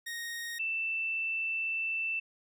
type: tone pair in turn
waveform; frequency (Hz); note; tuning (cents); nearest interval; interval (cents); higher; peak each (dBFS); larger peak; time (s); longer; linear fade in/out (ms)
sawtooth / sine; 1864.7 / 2662; A#6 / E7; 0 / +16; tritone; 616; second; -33 / -30; second; 0.06-0.59 / 0.59-2.2; second; 10
effects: none